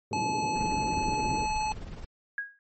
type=band-pass noise; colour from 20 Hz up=white; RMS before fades=-35 dBFS; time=0.11-1.46 s; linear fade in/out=2 ms; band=100 to 400 Hz; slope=24 dB/octave
type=tone; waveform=square; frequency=860 Hz; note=A5; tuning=40 cents flat; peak=-28 dBFS; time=0.13-1.72 s; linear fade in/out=0 ms
type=noise with tremolo; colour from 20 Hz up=brown; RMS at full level=-35 dBFS; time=0.55-2.05 s; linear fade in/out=5 ms; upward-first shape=triangle; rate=19 Hz; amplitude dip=65%
type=tone with exponential decay; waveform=sine; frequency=1646 Hz; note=G#6; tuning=16 cents flat; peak=-26 dBFS; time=2.38-2.59 s; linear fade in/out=1 ms; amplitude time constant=45 ms
effects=MP3 32 kbps